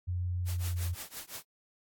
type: tone with pitch glide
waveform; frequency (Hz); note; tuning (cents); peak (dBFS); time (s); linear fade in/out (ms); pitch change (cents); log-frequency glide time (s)
sine; 89.3 to 87.16; F2 to F2; +39 to -3; -30; 0.07-0.95; 20; -42; 0.45-0.84
type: noise with tremolo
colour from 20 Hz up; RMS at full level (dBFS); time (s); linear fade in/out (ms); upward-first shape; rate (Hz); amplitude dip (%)
white; -40; 0.45-1.44; 50; triangle; 5.8; 100
effects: AAC 64 kbps